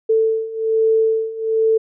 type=beating tone pair; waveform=sine; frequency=443.4 / 444.6 Hz; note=A4 / A4; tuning=+13 / +18 cents; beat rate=1.2 Hz; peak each=-19 / -16 dBFS; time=0.09-1.78 s; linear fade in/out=10 ms; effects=none